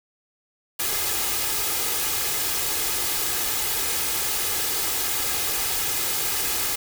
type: noise with comb filter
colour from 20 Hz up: white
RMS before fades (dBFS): -25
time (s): 0.79-6.76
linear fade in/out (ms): 10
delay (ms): 2.4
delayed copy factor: +0.55
effects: none